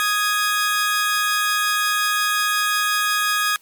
sawtooth tone pair together, 1244.5 / 1661.2 Hz, D#6 / G#6, 0 / 0 cents, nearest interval perfect fourth, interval 500 cents, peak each -17 dBFS, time 0-3.56 s, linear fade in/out 0 ms, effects white hiss -55 dBFS RMS until 3.61 s + MP3 96 kbps

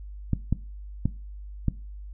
clicks, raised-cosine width 5 ms, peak -10 dBFS, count 4, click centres 0.333 / 0.526 / 1.056 / 1.683 s, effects noise-tail reverb RT60 0.3 s tail -18 dB re dry + added 50 Hz sine -37 dBFS peak until 2.13 s

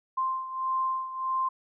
sine beating tone pair, 1046.5 / 1048.1 Hz, C6 / C6, 0 / +3 cents, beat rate 1.6 Hz, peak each -28 / -33 dBFS, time 0.17-1.49 s, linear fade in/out 10 ms, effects none

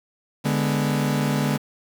40% pulse chord, G# diminished, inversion second, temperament equal, 146.83 / 207.7 / 246.9 Hz, D3 / G#3 / B3, 0 / 0 / 0 cents, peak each -22 / -25 / -25 dBFS, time 0.44-1.58 s, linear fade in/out 20 ms, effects 7-bit

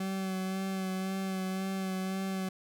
40% pulse tone with vibrato, 190 Hz, F#3, 46 cents sharp, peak -31 dBFS, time 0-2.49 s, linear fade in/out 5 ms, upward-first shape sine, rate 1.9 Hz, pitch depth 21 cents each way, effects none

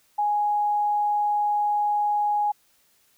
sine tone, 830.6 Hz, G#5, in tune, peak -20 dBFS, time 0.18-2.52 s, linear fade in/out 10 ms, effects white hiss -63 dBFS RMS until 3.17 s

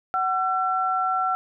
sine tone pair together, 749 / 1350 Hz, F#5 / E6, +21 / +41 cents, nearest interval minor seventh, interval 1020 cents, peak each -24 / -23 dBFS, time 0.14-1.35 s, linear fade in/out 0 ms, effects none

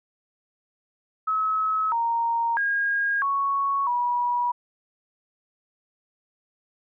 sine tone with pitch steps, 1287 / 929 / 1628 / 1110 / 969 Hz, E6 / A#5 / G#6 / C#6 / B5, -42 / -6 / -35 / +2 / -33 cents, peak -21 dBFS, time 1.27-4.52 s, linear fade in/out 10 ms, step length 650 ms, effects none

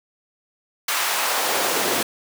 pink noise with high-pass filter sweep, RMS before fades -22 dBFS, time 0.88-2.03 s, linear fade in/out 5 ms, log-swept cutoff 1200 to 310 Hz, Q 1.2, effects none

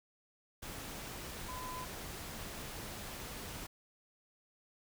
sine tone in noise, 1011 Hz, B5, 40 cents sharp, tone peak -43 dBFS, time 1.48-1.85 s, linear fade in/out 10 ms, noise pink, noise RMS -45 dBFS, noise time 0.62-3.67 s, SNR -1 dB, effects none

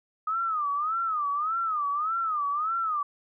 sine tone with vibrato, 1244 Hz, D#6, 1 cent flat, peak -25 dBFS, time 0.27-3.03 s, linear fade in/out 5 ms, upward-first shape sine, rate 1.7 Hz, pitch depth 160 cents each way, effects none

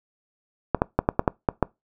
clicks, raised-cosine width 1 ms, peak -4 dBFS, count 8, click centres 0.747 / 0.819 / 0.99 / 1.089 / 1.194 / 1.278 / 1.488 / 1.627 s, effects noise-tail reverb RT60 0.2 s tail -23 dB re dry

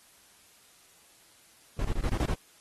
brown noise bursts, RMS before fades -28 dBFS, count 7, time 1.79-2.34 s, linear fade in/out 2 ms, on 58 ms, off 24 ms, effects white hiss -59 dBFS RMS until 2.6 s + AAC 32 kbps

